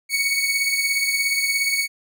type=beating tone pair; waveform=sawtooth; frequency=2224 / 2241 Hz; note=C#7 / C#7; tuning=+5 / +18 cents; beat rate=17 Hz; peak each=-17 / -22 dBFS; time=0.09-1.88 s; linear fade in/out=50 ms; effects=none